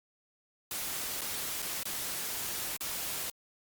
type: noise with dropouts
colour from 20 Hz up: white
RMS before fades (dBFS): -36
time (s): 0.71-3.3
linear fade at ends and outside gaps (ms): 2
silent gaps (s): 1.21-1.216 / 1.621-1.625 / 1.832-1.854 / 2.767-2.807
effects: Opus 48 kbps